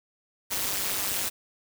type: noise with amplitude modulation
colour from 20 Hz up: white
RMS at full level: -25 dBFS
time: 0.5-1.3 s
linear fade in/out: 20 ms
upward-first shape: sine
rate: 197 Hz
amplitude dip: 95%
effects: none